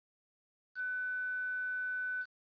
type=tone with quantisation; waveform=sine; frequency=1500 Hz; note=F#6; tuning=23 cents sharp; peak=-34 dBFS; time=0.75-2.26 s; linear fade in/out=50 ms; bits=9; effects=resampled to 11025 Hz